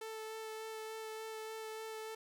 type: tone with vibrato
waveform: sawtooth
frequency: 440 Hz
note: A4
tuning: in tune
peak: -39 dBFS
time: 0.01-2.15 s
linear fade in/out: 5 ms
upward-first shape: sine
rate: 3.4 Hz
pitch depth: 11 cents each way
effects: none